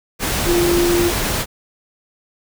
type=tone in noise; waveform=sine; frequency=346.8 Hz; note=F4; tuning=12 cents flat; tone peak=-14 dBFS; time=0.45-1.12 s; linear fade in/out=50 ms; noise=pink; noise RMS=-20 dBFS; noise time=0.19-1.46 s; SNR=+3 dB; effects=none